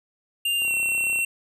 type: tone with pitch glide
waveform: square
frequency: 2794 to 2719 Hz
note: F7 to F7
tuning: 0 to -47 cents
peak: -22 dBFS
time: 0.45-1.25 s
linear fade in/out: 5 ms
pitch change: -47 cents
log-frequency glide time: 0.6-0.73 s
type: click train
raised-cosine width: 1 ms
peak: -29 dBFS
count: 20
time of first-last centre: 0.62-1.189 s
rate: 33.4 Hz
effects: none

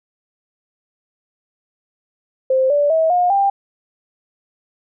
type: tone with pitch steps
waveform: sine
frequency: 523.3 / 580.6 / 644.3 / 714.8 / 793.2 Hz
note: C5 / D5 / E5 / F5 / G5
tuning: 0 / -20 / -40 / +40 / +20 cents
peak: -12 dBFS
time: 2.5-3.5 s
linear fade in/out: 5 ms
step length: 200 ms
effects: none

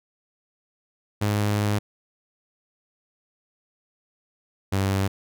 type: tone pair in turn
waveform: sawtooth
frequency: 103.83 / 97.27 Hz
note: G#2 / G2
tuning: 0 / -13 cents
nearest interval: minor second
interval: 113 cents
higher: first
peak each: -17 dBFS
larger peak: neither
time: 1.21-1.79 / 4.72-5.08 s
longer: first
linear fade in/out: 10 ms
effects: none

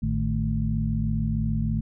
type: harmonic tone with a mistuned harmonic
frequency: 54.8 Hz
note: A1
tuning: 6 cents flat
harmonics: 1 / 2 / 3 / 4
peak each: -28 / -28 / -28 / -28 dBFS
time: 0.02-1.81 s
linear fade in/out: 10 ms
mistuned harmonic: 3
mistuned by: -130 cents
effects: none

